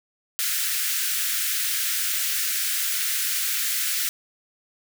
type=high-pass noise; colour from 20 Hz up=white; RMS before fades=-25 dBFS; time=0.39-4.09 s; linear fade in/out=0 ms; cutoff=1400 Hz; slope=48 dB/octave; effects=none